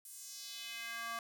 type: tone with high-pass filter sweep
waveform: square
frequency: 231.1 Hz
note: A#3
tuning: 15 cents flat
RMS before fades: -45 dBFS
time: 0.05-1.19 s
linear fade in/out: 2 ms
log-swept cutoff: 10000 to 1000 Hz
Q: 1.9
effects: none